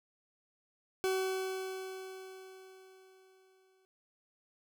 40% pulse tone with exponential decay, 378.2 Hz, F#4, 38 cents sharp, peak -28 dBFS, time 1.04-3.85 s, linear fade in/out 0 ms, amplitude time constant 610 ms, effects none

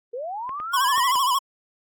sine linear sweep, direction up, 452 to 2059 Hz, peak -28 dBFS, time 0.13-1.12 s, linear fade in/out 10 ms
clicks, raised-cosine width 0.5 ms, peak -24 dBFS, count 4, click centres 0.493 / 0.601 / 0.979 / 1.156 s
square tone with vibrato, 1046.5 Hz, C6, in tune, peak -19 dBFS, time 0.73-1.39 s, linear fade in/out 10 ms, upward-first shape sine, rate 13 Hz, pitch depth 120 cents each way
effects AAC 64 kbps

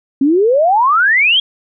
sine exponential sweep, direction up, 261.6 to 3322 Hz, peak -8 dBFS, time 0.21-1.4 s, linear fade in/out 5 ms, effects none

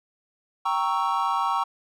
triangle chord, G diminished seventh, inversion none, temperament equal, 784 / 932.3 / 1108.7 / 1318.5 Hz, G5 / Bb5 / Db6 / Fb6, 0 / 0 / 0 / 0 cents, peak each -27 / -25 / -24 / -28 dBFS, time 0.65-1.64 s, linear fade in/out 10 ms, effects none

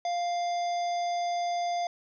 harmonic tone, 698.5 Hz, F5, in tune, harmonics 1 / 3 / 5 / 7 / 9, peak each -27 / -43 / -45 / -45 / -49 dBFS, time 0.05-1.87 s, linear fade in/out 2 ms, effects none

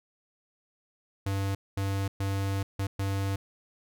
square tone bursts at uneven times, 98 Hz, G2, in tune, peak -28 dBFS, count 5, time 1.26-1.55 / 1.77-2.08 / 2.2-2.63 / 2.79-2.87 / 2.99-3.36 s, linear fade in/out 5 ms, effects none

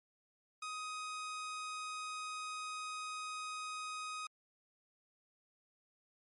sawtooth tone, 1254 Hz, D#6, 13 cents sharp, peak -37 dBFS, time 0.62-4.27 s, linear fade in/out 5 ms, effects MP3 48 kbps

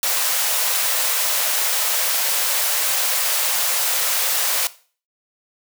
white high-pass noise, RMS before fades -20 dBFS, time 0.03-4.67 s, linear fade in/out 0 ms, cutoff 470 Hz, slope 96 dB/octave, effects noise-tail reverb RT60 0.4 s tail -17 dB re dry

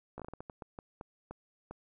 slowing click train, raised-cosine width 1 ms, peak -29 dBFS, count 13, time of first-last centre 0.18-1.71 s, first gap 16 ms, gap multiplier 1.34, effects none

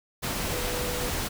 sine tone in noise, 492.9 Hz, B4, 3 cents flat, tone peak -34 dBFS, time 0.51-1.09 s, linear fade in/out 20 ms, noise pink, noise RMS -30 dBFS, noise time 0.22-1.29 s, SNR -7 dB, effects none

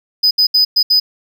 triangle tone bursts at uneven times, 4995 Hz, D#8, 6 cents sharp, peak -7 dBFS, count 5, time 0.23-0.31 / 0.38-0.47 / 0.54-0.65 / 0.76-0.83 / 0.9-1 s, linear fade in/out 10 ms, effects none

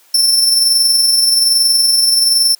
sawtooth tone with amplitude modulation, 5370 Hz, E8, 31 cents sharp, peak -5 dBFS, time 0.14-2.55 s, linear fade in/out 5 ms, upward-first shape sine, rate 21.2 Hz, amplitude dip 35%, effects white hiss -49 dBFS RMS until 2.59 s + high-pass 400 Hz 12 dB/octave

